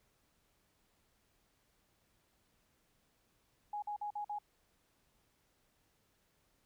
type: tone bursts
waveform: sine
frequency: 830.6 Hz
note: G#5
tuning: in tune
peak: -37 dBFS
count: 5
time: 3.73-4.387 s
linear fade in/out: 5 ms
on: 93 ms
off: 48 ms
effects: pink hiss -75 dBFS RMS until 6.65 s